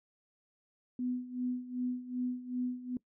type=tone with tremolo; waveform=sine; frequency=249.4 Hz; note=B3; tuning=17 cents sharp; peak=-30 dBFS; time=0.99-2.97 s; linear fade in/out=2 ms; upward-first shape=sine; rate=2.6 Hz; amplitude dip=80%; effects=noise-tail reverb RT60 0.1 s tail -21 dB re dry